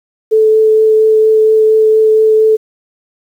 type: tone with vibrato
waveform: sine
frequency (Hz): 436.5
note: A4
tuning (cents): -14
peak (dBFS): -5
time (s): 0.31-2.57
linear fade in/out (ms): 20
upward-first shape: triangle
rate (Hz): 4.3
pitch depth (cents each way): 9
effects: 7-bit